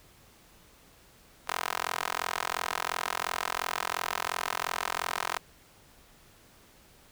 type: tone with high-pass filter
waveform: 15% pulse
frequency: 42.86 Hz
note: F1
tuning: 32 cents flat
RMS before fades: -33 dBFS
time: 1.47-5.39 s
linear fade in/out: 20 ms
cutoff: 1000 Hz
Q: 1.5
effects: pink hiss -58 dBFS RMS until 7.11 s